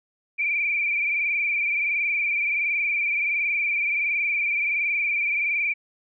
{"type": "tone with frequency modulation", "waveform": "sine", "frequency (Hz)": 2349, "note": "D7", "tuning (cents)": 0, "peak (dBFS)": -21, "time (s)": [0.38, 5.74], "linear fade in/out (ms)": 20, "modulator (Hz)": 21.4, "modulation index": 3.5, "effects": []}